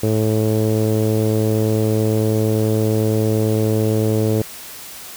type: tone with low-pass filter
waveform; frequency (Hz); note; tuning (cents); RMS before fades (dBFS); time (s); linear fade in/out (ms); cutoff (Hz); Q
sawtooth; 108.9; A2; -17; -17; 0.03-4.42; 5; 470; 3
effects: white hiss -35 dBFS RMS until 5.16 s